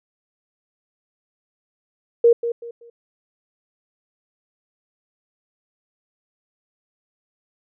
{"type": "tone with echo", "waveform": "sine", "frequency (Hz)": 469.4, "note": "A#4", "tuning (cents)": 12, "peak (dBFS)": -9, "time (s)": [2.24, 2.33], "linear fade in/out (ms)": 5, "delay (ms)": 190, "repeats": 3, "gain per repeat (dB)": -11, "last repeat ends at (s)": 2.9, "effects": []}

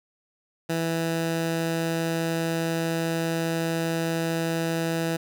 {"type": "tone", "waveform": "15% pulse", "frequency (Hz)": 164.81, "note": "E3", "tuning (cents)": 0, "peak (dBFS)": -18, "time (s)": [0.69, 5.17], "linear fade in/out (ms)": 10, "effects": []}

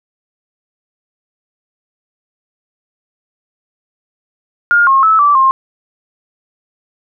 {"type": "tone with pitch steps", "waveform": "sine", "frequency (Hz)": [1416, 1078, 1304, 1161, 1063], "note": ["F6", "C#6", "E6", "D6", "C6"], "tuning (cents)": [23, -49, -19, -20, 27], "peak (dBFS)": -6, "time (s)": [4.71, 5.51], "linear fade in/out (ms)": 0, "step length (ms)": 160, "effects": []}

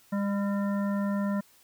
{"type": "harmonic tone with a mistuned harmonic", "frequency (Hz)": 201.1, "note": "G3", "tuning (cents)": 44, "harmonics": [1, 3, 5, 7, 9], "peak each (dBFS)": [-26, -36, -40, -43, -45], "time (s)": [0.12, 1.41], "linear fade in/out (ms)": 10, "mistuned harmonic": 7, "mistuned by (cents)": -38, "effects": ["white hiss -60 dBFS RMS until 1.63 s"]}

